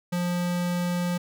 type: tone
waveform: square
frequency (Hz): 176.3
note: F3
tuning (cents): +17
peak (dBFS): -25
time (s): 0.12-1.18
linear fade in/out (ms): 10
effects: none